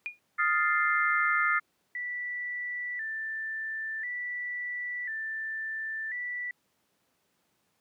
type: tone with exponential decay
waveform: sine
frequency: 2434 Hz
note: D#7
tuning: 39 cents flat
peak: -28 dBFS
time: 0.06-0.19 s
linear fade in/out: 0 ms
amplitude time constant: 27 ms
type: chord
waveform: sine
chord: F dominant seventh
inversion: third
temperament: equal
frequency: 1244.5 / 1396.9 / 1760 / 2093 Hz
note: Eb6 / F6 / A6 / C7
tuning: 0 / 0 / 0 / 0 cents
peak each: -29 dBFS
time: 0.38-1.6 s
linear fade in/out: 20 ms
type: tone with vibrato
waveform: sine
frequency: 1864.7 Hz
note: A#6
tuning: in tune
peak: -32 dBFS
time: 1.95-6.51 s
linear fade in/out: 2 ms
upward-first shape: square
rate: 0.48 Hz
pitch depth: 89 cents each way
effects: pink hiss -73 dBFS RMS until 7.8 s + high-pass 150 Hz 12 dB/octave